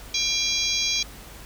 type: harmonic tone with a mistuned harmonic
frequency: 797 Hz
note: G5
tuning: 28 cents sharp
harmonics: 3 / 4 / 5 / 6 / 7 / 8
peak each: -29 / -29 / -29 / -29 / -29 / -29 dBFS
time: 0.14-1.03 s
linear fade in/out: 5 ms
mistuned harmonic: 4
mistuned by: +66 cents
effects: added 50 Hz sine -44 dBFS peak until 1.45 s + pink hiss -44 dBFS RMS until 1.45 s